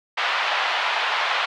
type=band-pass noise; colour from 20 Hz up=pink; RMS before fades=-23 dBFS; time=0.17-1.46 s; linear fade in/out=10 ms; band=740 to 3600 Hz; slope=24 dB/octave; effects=none